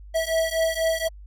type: beating tone pair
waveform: square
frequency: 649 / 653.1 Hz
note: E5 / E5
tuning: -27 / -16 cents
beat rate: 4.1 Hz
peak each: -25 dBFS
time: 0.14-1.09 s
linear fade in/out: 20 ms
effects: added 50 Hz sine -40 dBFS peak until 1.26 s + AAC 64 kbps